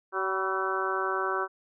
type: harmonic tone with a mistuned harmonic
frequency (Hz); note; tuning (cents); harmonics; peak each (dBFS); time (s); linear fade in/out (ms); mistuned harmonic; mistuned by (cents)
190; F#3; +46; 2 / 3 / 4 / 5 / 6 / 7 / 8; -32 / -38 / -37 / -35 / -33 / -33 / -34; 0.12-1.48; 50; 5; +47
effects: none